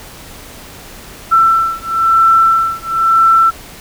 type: beating tone pair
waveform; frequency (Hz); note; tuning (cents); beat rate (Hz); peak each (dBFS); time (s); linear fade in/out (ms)
sine; 1337 / 1338; E6 / E6; +24 / +25; 1; -11; 1.31-3.51; 20
effects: pink hiss -34 dBFS RMS until 3.8 s